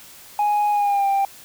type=tone with pitch glide; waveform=sine; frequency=830.6 to 789.9 Hz; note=G#5 to G5; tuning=0 to +13 cents; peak=-14 dBFS; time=0.39-1.25 s; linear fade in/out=2 ms; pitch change=-87 cents; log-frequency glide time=0.71-1.08 s; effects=tanh soft clip ceiling -15 dBFS + white hiss -44 dBFS RMS until 1.44 s